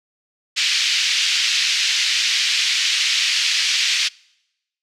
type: band-pass noise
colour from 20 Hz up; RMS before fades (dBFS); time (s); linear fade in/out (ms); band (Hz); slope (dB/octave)
pink; -19; 0.56-4.09; 20; 2300 to 5700; 24
effects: noise-tail reverb RT60 0.9 s tail -26 dB re dry